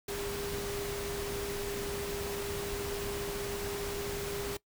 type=tone in noise; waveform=sine; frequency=403.2 Hz; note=G4; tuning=49 cents sharp; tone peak=-37 dBFS; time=0.08-4.57 s; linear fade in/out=5 ms; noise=pink; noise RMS=-39 dBFS; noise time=0.08-4.57 s; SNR=-1 dB; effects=noise-tail reverb RT60 0.1 s tail -20 dB re dry